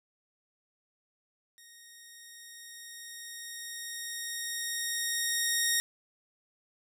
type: tone with level ramp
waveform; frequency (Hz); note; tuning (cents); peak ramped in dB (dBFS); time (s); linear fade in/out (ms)
10% pulse; 1864.7; A#6; 0; -44 to -16; 1.58-5.8; 0
effects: none